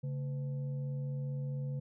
sine tone with frequency modulation, 139.7 Hz, C#3, 14 cents sharp, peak -34 dBFS, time 0.03-1.8 s, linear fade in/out 10 ms, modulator 364 Hz, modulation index 0.34, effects none

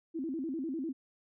sine tone with vibrato, 293.7 Hz, D4, in tune, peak -33 dBFS, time 0.14-0.93 s, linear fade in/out 20 ms, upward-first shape square, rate 10 Hz, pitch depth 190 cents each way, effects none

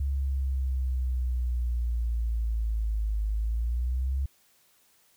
sine exponential two-way sweep, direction down then up, 69.3 to 52.1 to 68.7 Hz, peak -25 dBFS, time 0-4.26 s, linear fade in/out 5 ms, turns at 3.28 s, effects white hiss -64 dBFS RMS until 5.16 s

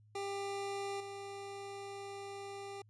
25% pulse tone with level steps, 397.5 Hz, G4, 24 cents sharp, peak -34 / -40 dBFS, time 0.15-2.82 s, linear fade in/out 5 ms, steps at 1 s, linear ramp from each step 5 ms, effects added 106 Hz sine -61 dBFS peak until 2.89 s + resampled to 22050 Hz

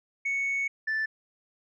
sine tone pair in turn, 2217 / 1759.6 Hz, C#7 / A6, 0 / 0 cents, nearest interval major third, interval 400 cents, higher first, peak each -24 dBFS, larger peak neither, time 0.25-0.68 / 0.87-1.06 s, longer first, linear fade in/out 10 ms, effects tanh soft clip ceiling -24 dBFS

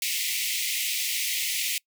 pink high-pass noise, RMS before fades -28 dBFS, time 0.02-1.78 s, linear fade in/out 2 ms, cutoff 2000 Hz, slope 96 dB/octave, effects noise-tail reverb RT60 0.1 s tail -25 dB re dry

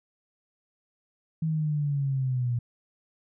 sine linear sweep, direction down, 161.3 to 118.4 Hz, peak -24 dBFS, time 1.42-2.59 s, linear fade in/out 5 ms, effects none

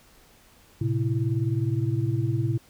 sine tone cluster, 112.7 / 132.2 / 331.3 Hz, A2 / C3 / E4, +42 / +18 / +9 cents, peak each -25 / -26 / -31 dBFS, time 0.81-2.58 s, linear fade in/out 5 ms, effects pink hiss -56 dBFS RMS until 2.69 s

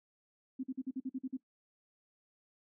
sine tone bursts, 261.6 Hz, C4, in tune, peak -34 dBFS, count 9, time 0.59-1.371 s, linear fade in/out 10 ms, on 45 ms, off 47 ms, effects noise-tail reverb RT60 0.1 s tail -18 dB re dry

